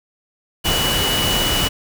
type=tone in noise; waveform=sine; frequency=2945 Hz; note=F#7; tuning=9 cents flat; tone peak=-20 dBFS; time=0.64-1.69 s; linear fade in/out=20 ms; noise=pink; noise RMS=-20 dBFS; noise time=0.64-1.69 s; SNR=-3 dB; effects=none